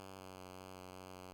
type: tone with pitch steps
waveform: 5% pulse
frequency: 95.4 / 93.7 / 92.4 / 93.6 / 92 / 93 / 92 Hz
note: G2 / F#2 / F#2 / F#2 / F#2 / F#2 / F#2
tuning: -47 / +22 / -2 / +20 / -9 / +9 / -9 cents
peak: -39 dBFS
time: 0-1.33 s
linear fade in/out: 0 ms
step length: 190 ms
effects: none